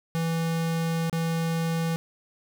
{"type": "tone with dropouts", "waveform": "square", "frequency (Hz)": 164.81, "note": "E3", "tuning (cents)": 0, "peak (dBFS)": -25, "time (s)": [0.15, 1.96], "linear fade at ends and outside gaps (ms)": 0, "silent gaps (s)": [1.097, 1.128], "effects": []}